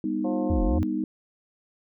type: chord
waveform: sine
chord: G augmented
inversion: none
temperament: equal with one note detuned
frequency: 200.7 / 246.9 / 311.1 Hz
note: G3 / B3 / D#4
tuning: +41 / 0 / 0 cents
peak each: -31 / -30 / -27 dBFS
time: 0.04-1.04 s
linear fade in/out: 2 ms
type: harmonic tone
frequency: 177.9 Hz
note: F3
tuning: 32 cents sharp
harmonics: 2 / 3 / 4 / 5 / 6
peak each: -35 / -31 / -36 / -43 / -46 dBFS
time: 0.24-0.79 s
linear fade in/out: 10 ms
type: linear two-way sweep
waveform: sine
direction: down then up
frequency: 94.1 to 37.95 to 94.1 Hz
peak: -22 dBFS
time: 0.5-0.83 s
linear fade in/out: 0 ms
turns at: 0.63 s
effects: none